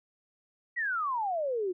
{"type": "exponential sweep", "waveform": "sine", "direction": "down", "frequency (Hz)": [1975.5, 348.2], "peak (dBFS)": -28, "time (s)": [0.76, 1.73], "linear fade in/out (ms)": 20, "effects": []}